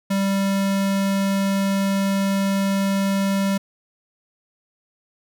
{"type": "tone", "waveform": "square", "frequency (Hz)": 196, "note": "G3", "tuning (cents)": 0, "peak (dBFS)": -19, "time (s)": [0.1, 3.58], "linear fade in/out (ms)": 10, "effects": []}